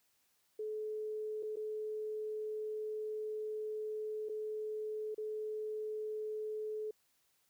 sine tone with dropouts, 429.8 Hz, A4, 41 cents flat, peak -37 dBFS, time 0.59-6.91 s, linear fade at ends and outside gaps 5 ms, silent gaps 1.427-1.431 / 1.559-1.568 / 4.288-4.294 / 5.146-5.179 s, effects white hiss -75 dBFS RMS until 7.49 s

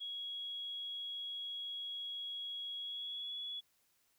sine tone with pitch glide, 3322 to 3384 Hz, G#7 to G#7, 0 to +32 cents, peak -40 dBFS, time 0-3.61 s, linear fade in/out 20 ms, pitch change +32 cents, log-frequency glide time 2.78-3.34 s, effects white hiss -75 dBFS RMS until 4.18 s

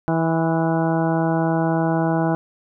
harmonic tone with a mistuned harmonic, 163.3 Hz, E3, 16 cents flat, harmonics 1 / 2 / 3 / 4 / 5 / 6 / 7 / 8 / 9, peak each -21 / -22 / -29 / -25 / -26 / -31 / -39 / -37 / -33 dBFS, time 0.08-2.35 s, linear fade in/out 0 ms, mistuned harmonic 6, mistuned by +35 cents, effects none

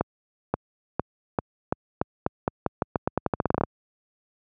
accelerating click train, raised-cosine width 1 ms, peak -8 dBFS, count 22, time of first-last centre 0.01-3.636 s, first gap 530 ms, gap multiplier 0.86, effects high-pass 80 Hz 12 dB/octave

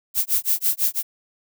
violet noise with tremolo, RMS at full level -18 dBFS, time 0.14-1.03 s, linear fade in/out 50 ms, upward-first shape sine, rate 6 Hz, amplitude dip 100%, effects none

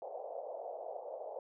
pink band-pass noise, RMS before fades -44 dBFS, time 0.02-1.39 s, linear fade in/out 2 ms, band 500 to 750 Hz, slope 48 dB/octave, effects none

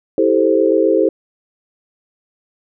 sine chord, A minor seventh, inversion second, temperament equal with one note detuned, 325.5 / 392 / 440 / 523.3 Hz, E4 / G4 / A4 / C5, -22 / 0 / 0 / 0 cents, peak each -16 dBFS, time 0.18-1.09 s, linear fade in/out 2 ms, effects none

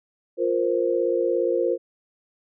sine chord, F suspended fourth, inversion none, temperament equal with one note detuned, 350.8 / 466.2 / 523.3 Hz, F4 / Bb4 / C5, +8 / 0 / 0 cents, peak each -24 dBFS, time 0.37-1.78 s, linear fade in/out 50 ms, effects none

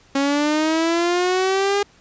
sawtooth linear sweep, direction up, 273.2 to 408.1 Hz, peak -13 dBFS, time 0.15-1.83 s, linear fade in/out 5 ms, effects pink hiss -53 dBFS RMS until 2 s + resampled to 16000 Hz

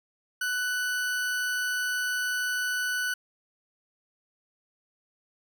40% pulse tone, 1489 Hz, F#6, 11 cents sharp, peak -26 dBFS, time 0.41-3.14 s, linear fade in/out 5 ms, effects none

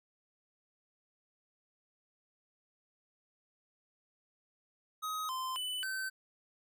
square tone with pitch steps, 1262 / 1035 / 2994 / 1539 Hz, D#6 / C6 / F#7 / G6, +24 / -19 / +20 / -32 cents, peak -36 dBFS, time 5.02-6.1 s, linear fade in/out 20 ms, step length 270 ms, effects none

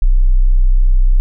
sine tone, 31.57 Hz, B0, 39 cents sharp, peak -6 dBFS, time 0.02-1.2 s, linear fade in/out 0 ms, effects none

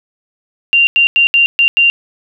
sine tone bursts at uneven times, 2777 Hz, F7, 10 cents flat, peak -6 dBFS, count 6, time 0.73-0.87 / 0.96-1.07 / 1.16-1.27 / 1.34-1.46 / 1.59-1.68 / 1.77-1.9 s, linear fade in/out 0 ms, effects none

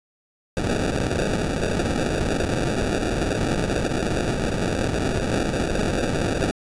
violet noise with sample-and-hold, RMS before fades -23 dBFS, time 0.57-6.51 s, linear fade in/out 0 ms, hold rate 1050 Hz, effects resampled to 22050 Hz

